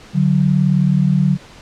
sine tone pair together, 146.03 / 185 Hz, D3 / F#3, -9 / 0 cents, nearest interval major third, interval 409 cents, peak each -14 dBFS, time 0.13-1.38 s, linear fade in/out 50 ms, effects pink hiss -41 dBFS RMS until 1.61 s + low-pass 6000 Hz 12 dB/octave

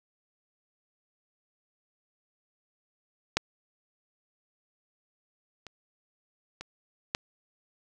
clicks, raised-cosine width 0.2 ms, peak -6 / -26 / -22 / -10 dBFS, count 4, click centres 3.37 / 5.667 / 6.61 / 7.149 s, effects none

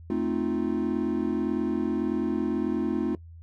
triangle chord, F dominant seventh, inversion first, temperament equal, 220 / 261.6 / 311.1 / 349.2 Hz, A3 / C4 / Eb4 / F4, 0 / 0 / 0 / 0 cents, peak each -28 dBFS, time 0.1-3.15 s, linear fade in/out 2 ms, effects noise-tail reverb RT60 0.1 s tail -20 dB re dry + added 83 Hz sine -43 dBFS peak until 3.42 s

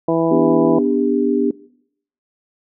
harmonic tone, 164.81 Hz, E3, in tune, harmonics 1 / 2 / 3 / 4 / 5 / 6, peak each -24 / -17 / -19 / -20 / -29 / -26 dBFS, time 0.08-0.79 s, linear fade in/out 5 ms
sine chord, G major, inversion first, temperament equal with one note detuned, 246.9 / 293.7 / 399.5 Hz, B3 / D4 / G4, 0 / 0 / +33 cents, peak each -18 dBFS, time 0.31-1.51 s, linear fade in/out 5 ms
effects noise-tail reverb RT60 0.7 s tail -21 dB re dry

